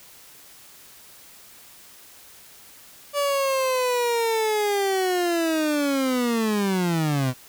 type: linear sweep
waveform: 30% pulse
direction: down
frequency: 579 to 123.47 Hz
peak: -18 dBFS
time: 3.13-7.34 s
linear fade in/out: 50 ms
effects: white hiss -48 dBFS RMS until 7.48 s